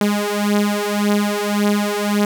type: beating tone pair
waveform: sawtooth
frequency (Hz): 205.3 / 207.1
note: G#3 / G#3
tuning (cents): -20 / -5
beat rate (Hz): 1.8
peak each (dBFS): -15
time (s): 0.01-2.25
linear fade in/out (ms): 2
effects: none